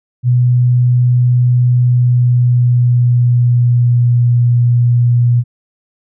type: tone with pitch glide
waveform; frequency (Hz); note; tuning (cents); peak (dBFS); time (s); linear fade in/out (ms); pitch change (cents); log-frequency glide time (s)
sine; 123.47 to 120.72; B2 to B2; 0 to -39; -7; 0.23-5.44; 50; -39; 1.77-4.3
effects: none